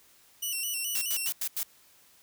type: tone with vibrato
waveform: 5% pulse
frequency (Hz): 2833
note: F7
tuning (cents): +24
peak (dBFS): -22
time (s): 0.42-1.3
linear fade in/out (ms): 10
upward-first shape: square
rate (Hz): 4.7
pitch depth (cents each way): 71
type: noise bursts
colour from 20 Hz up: blue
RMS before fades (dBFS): -31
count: 5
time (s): 0.95-1.631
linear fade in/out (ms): 2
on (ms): 65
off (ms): 89
effects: white hiss -60 dBFS RMS until 2.22 s